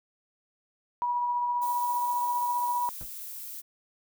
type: tone with tremolo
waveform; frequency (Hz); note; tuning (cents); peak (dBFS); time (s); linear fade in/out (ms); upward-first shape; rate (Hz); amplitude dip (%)
sine; 969; B5; -33; -24; 1.02-2.89; 0; triangle; 15; 30
type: noise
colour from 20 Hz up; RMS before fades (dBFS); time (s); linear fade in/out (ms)
violet; -40; 1.61-3.62; 20
type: noise with exponential decay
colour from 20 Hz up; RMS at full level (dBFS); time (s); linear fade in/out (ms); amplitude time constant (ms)
brown; -39; 3.01-3.13; 0; 25
effects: none

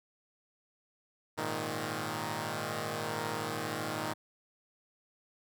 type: chord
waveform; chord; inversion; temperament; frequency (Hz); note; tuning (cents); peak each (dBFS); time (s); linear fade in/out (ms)
5% pulse; Ab suspended second; none; equal; 103.83 / 116.54 / 155.56; Ab2 / Bb2 / Eb3; 0 / 0 / 0; -29 / -27 / -26; 1.37-4.14; 20
effects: none

